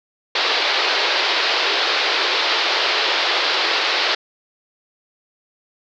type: band-pass noise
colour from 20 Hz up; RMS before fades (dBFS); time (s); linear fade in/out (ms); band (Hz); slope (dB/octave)
white; -19; 0.35-4.15; 5; 340 to 4700; 48
effects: none